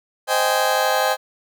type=chord; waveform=30% pulse; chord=Ab major seventh; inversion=first; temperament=just; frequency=519.1 / 623 / 778.7 / 830.6 Hz; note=C5 / Eb5 / G5 / Ab5; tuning=-14 / +2 / -12 / 0 cents; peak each=-20 dBFS; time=0.27-1.17 s; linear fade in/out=50 ms; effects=none